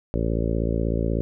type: harmonic tone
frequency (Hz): 56.3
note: A1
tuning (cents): +40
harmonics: 1 / 2 / 3 / 4 / 5 / 6 / 7 / 8 / 9 / 10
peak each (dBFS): -25 / -28 / -30 / -31 / -32 / -33 / -33 / -34 / -35 / -35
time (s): 0.14-1.21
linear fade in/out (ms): 0
effects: none